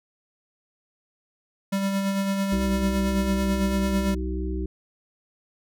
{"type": "tone with tremolo", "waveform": "square", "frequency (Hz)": 196, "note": "G3", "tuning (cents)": 0, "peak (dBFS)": -22, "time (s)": [1.72, 4.15], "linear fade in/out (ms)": 10, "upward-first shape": "sine", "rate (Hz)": 9, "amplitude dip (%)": 35}
{"type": "harmonic tone", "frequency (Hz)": 63.2, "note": "B1", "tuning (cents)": 41, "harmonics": [1, 3, 5, 6], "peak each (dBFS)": [-27, -35, -33, -34], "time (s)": [2.52, 4.66], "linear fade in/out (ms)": 5}
{"effects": []}